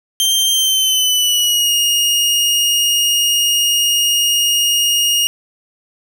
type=tone with pitch glide; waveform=sawtooth; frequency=3153 to 2858 Hz; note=G7 to F7; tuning=+9 to +39 cents; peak=-9 dBFS; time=0.2-5.27 s; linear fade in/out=0 ms; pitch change=-170 cents; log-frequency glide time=0.51-1.73 s; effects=none